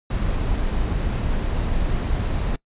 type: noise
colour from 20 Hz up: brown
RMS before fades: -22 dBFS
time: 0.1-2.56 s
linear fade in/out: 5 ms
effects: noise-tail reverb RT60 0.1 s tail -22 dB re dry + resampled to 8000 Hz